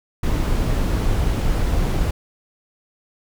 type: noise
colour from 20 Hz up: brown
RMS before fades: -19 dBFS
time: 0.23-2.11 s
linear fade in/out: 5 ms
effects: none